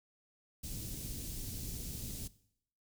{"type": "band-stop noise", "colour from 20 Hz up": "pink", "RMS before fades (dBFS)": -42, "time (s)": [0.63, 2.28], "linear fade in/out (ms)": 10, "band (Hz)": [230, 5600], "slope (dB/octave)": 12, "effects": ["noise-tail reverb RT60 0.7 s tail -19 dB re dry"]}